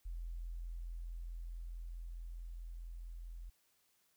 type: tone with level ramp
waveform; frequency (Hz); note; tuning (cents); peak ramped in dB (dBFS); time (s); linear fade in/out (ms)
sine; 42.31; E1; +46; -40 to -45; 0.05-3.5; 10
effects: white hiss -75 dBFS RMS until 4.16 s